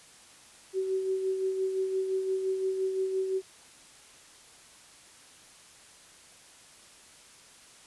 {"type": "tone with tremolo", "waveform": "sine", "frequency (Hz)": 380.1, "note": "F#4", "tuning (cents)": 47, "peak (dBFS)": -25, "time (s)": [0.73, 3.42], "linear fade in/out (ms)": 50, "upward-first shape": "sine", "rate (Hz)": 5.8, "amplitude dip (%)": 45, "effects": ["white hiss -54 dBFS RMS until 7.86 s", "resampled to 24000 Hz"]}